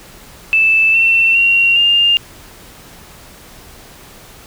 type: tone with pitch steps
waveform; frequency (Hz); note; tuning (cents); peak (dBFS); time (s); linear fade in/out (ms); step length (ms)
sine; 2637 / 2692 / 2749 / 2807; E7 / E7 / F7 / F7; 0 / +36 / -28 / +8; -8; 0.53-2.17; 0; 410
effects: pink hiss -39 dBFS RMS until 4.46 s